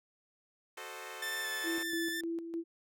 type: chord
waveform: 10% pulse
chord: F# diminished seventh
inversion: none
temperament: equal with one note detuned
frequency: 370 / 440 / 523.3 / 615.5 Hz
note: F#4 / A4 / C5 / Eb5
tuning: 0 / 0 / 0 / -19 cents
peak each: -41 / -39 / -40 / -43 dBFS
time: 0.77-1.83 s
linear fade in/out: 5 ms
type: tone with vibrato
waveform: sawtooth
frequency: 1764 Hz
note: A6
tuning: 4 cents sharp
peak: -32 dBFS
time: 1.22-2.21 s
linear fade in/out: 5 ms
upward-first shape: square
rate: 2.2 Hz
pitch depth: 13 cents each way
type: tone with tremolo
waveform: sine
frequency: 333.6 Hz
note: E4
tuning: 21 cents sharp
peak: -33 dBFS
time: 1.63-2.64 s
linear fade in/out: 50 ms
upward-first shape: square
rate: 3.3 Hz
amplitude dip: 55%
effects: none